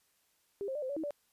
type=tone with pitch steps; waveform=sine; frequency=400 / 531 / 595 / 518 / 568 / 318.6 / 581 Hz; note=G4 / C5 / D5 / C5 / C#5 / D#4 / D5; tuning=+35 / +25 / +22 / -17 / +42 / +41 / -19 cents; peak=-34 dBFS; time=0.61-1.107 s; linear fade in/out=0 ms; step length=71 ms; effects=white hiss -73 dBFS RMS until 1.32 s + resampled to 32000 Hz